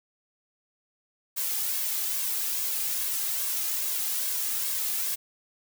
blue noise with flanger, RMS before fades -29 dBFS, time 1.36-5.16 s, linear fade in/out 20 ms, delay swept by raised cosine 1.8 to 2.46 ms, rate 2.4 Hz, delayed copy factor +0.55, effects none

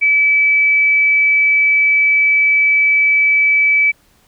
sine tone, 2300 Hz, D7, 37 cents flat, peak -9 dBFS, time 0.01-3.92 s, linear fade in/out 20 ms, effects pink hiss -54 dBFS RMS until 4.27 s

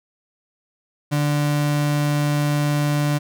35% pulse tone, 146.83 Hz, D3, in tune, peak -16 dBFS, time 1.11-3.19 s, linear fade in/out 20 ms, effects none

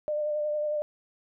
sine tone with vibrato, 600 Hz, D5, 37 cents sharp, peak -26 dBFS, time 0.08-0.82 s, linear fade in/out 0 ms, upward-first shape sine, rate 11 Hz, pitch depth 22 cents each way, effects none

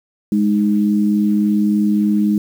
sine tone pair together, 207.7 / 311.2 Hz, G#3 / D#4, 0 / 0 cents, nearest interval perfect fifth, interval 700 cents, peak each -13 / -19 dBFS, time 0.32-2.38 s, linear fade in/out 2 ms, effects 7-bit

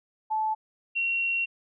sine tone pair in turn, 870 / 2738 Hz, A5 / F7, -20 / -35 cents, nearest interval octave + minor sixth, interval 1985 cents, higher second, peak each -24 dBFS, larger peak neither, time 0.3-0.55 / 0.95-1.46 s, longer second, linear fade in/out 20 ms, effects none

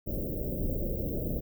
pink band-stop noise, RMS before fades -32 dBFS, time 0.06-1.41 s, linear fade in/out 20 ms, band 620 to 15000 Hz, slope 96 dB/octave, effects none

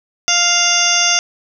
harmonic tone, 698.5 Hz, F5, in tune, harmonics 1 / 2 / 3 / 4 / 5 / 7 / 8 / 9, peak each -23 / -21 / -22 / -18 / -21 / -21 / -18 / -17 dBFS, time 0.28-1.19 s, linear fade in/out 0 ms, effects none

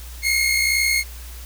sawtooth tone pair together, 2142 / 2204 Hz, C7 / C#7, +40 / -11 cents, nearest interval unison, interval 49 cents, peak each -15 / -19 dBFS, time 0.22-1.04 s, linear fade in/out 50 ms, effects added 60 Hz sine -34 dBFS peak until 1.45 s + white hiss -42 dBFS RMS until 1.45 s

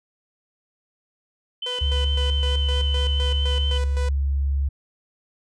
sine tone with vibrato, 3055 Hz, G7, 45 cents flat, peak -26 dBFS, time 1.62-3.78 s, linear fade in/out 5 ms, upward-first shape sine, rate 4.5 Hz, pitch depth 13 cents each way
sawtooth tone with tremolo, 495.3 Hz, B4, 5 cents sharp, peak -26 dBFS, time 1.66-4.09 s, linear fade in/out 5 ms, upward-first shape square, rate 3.9 Hz, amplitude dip 75%
sine tone, 69.3 Hz, C#2, in tune, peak -19 dBFS, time 1.81-4.69 s, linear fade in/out 10 ms
effects resampled to 22050 Hz

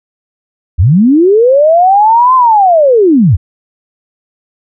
sine linear two-way sweep, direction up then down, 68.3 to 1046.5 to 68.3 Hz, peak -3 dBFS, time 0.78-3.37 s, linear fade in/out 20 ms, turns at 2.35 s, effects none

